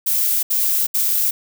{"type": "noise bursts", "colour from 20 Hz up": "violet", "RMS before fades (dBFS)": -18, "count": 3, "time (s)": [0.06, 1.31], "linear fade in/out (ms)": 10, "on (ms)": 370, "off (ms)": 70, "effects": []}